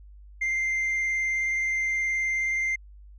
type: tone with vibrato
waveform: sine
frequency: 2093 Hz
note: C7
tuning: in tune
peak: -21 dBFS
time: 0.41-2.76 s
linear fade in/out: 10 ms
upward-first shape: square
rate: 19 Hz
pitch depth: 8 cents each way
effects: tanh soft clip ceiling -23 dBFS + added 50 Hz sine -45 dBFS peak until 3.18 s